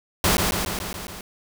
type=noise with echo; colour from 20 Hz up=pink; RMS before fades=-19 dBFS; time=0.24-0.37 s; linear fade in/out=2 ms; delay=140 ms; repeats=6; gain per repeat=-3 dB; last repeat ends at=1.21 s; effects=none